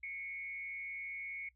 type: tone with frequency modulation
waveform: sine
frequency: 2204 Hz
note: C#7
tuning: 11 cents flat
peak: -40 dBFS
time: 0.03-1.49 s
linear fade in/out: 5 ms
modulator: 155 Hz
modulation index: 0.47
effects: noise-tail reverb RT60 0.1 s tail -22 dB re dry + added 62 Hz sine -70 dBFS peak until 1.55 s